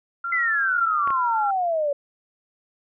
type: tone with vibrato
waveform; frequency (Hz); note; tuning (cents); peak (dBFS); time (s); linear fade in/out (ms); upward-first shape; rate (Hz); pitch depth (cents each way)
sine; 1371; F6; -32; -25; 0.24-1.51; 5; square; 6.3; 10
type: exponential sweep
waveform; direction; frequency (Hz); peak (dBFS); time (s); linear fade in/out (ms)
sine; down; 2064 to 560; -20; 0.32-1.93; 5
type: clicks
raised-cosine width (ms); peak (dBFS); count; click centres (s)
0.5; -18; 2; 1.075 / 1.105
effects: none

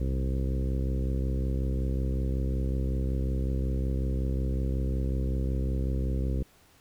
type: harmonic tone with a mistuned harmonic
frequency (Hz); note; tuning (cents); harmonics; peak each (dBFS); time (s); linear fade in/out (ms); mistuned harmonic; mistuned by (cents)
65.41; C2; 0; 1 / 2 / 3 / 4 / 5 / 6 / 7 / 8; -27 / -33 / -37 / -39 / -41 / -43 / -44 / -45; 0-6.43; 5; 1; -69
effects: pink hiss -60 dBFS RMS until 6.8 s

